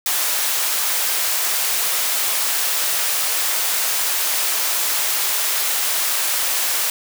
white high-pass noise, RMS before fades -20 dBFS, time 0.06-6.9 s, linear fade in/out 2 ms, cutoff 590 Hz, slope 12 dB/octave, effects none

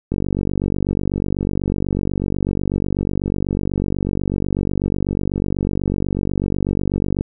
click train, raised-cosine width 3 ms, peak -7 dBFS, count 342, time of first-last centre 0.12-7.209 s, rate 48.1 Hz, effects none

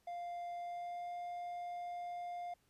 triangle tone with pitch glide, 698.5 to 703.8 Hz, F5 to F5, 0 to +13 cents, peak -39 dBFS, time 0.07-2.54 s, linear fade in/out 5 ms, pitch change +13 cents, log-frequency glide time 0.58-1.12 s, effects pink hiss -75 dBFS RMS until 2.69 s + resampled to 32000 Hz

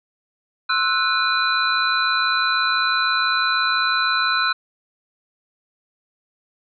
sine tone cluster, 1055 / 1321 / 1481 / 2455 / 4023 Hz, C6 / E6 / F#6 / D#7 / B7, +14 / +3 / +1 / -24 / +31 cents, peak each -27 / -22 / -21 / -29 / -23 dBFS, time 0.69-4.53 s, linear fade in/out 10 ms, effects none

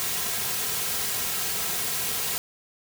white noise with comb filter, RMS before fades -28 dBFS, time 0-2.38 s, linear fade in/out 0 ms, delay 3.4 ms, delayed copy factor -0.55, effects none

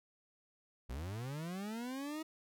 40% pulse linear sweep, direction up, 56.2 to 320 Hz, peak -39 dBFS, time 0.89-2.23 s, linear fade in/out 10 ms, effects none

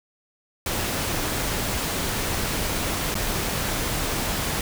pink noise with dropouts, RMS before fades -26 dBFS, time 0.66-4.61 s, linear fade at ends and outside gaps 2 ms, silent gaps 3.143-3.152 s, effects none

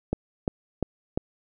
click train, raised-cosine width 2 ms, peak -11 dBFS, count 4, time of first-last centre 0.13-1.175 s, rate 2.87 Hz, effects none

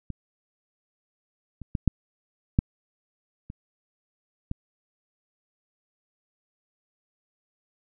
clicks, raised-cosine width 5 ms, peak -21 / -26 / -14 / -6 / -6 / -25 / -17 dBFS, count 7, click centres 0.103 / 1.617 / 1.752 / 1.877 / 2.589 / 3.501 / 4.514 s, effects none

